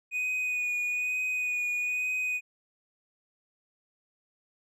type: tone with vibrato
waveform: triangle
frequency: 2479 Hz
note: D#7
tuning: 7 cents flat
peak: -26 dBFS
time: 0.11-2.41 s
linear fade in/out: 50 ms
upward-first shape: sine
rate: 1.1 Hz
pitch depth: 19 cents each way
effects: none